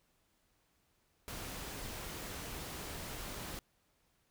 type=noise; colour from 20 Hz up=pink; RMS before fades=-44 dBFS; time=1.28-3.59 s; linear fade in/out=0 ms; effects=pink hiss -75 dBFS RMS until 4.3 s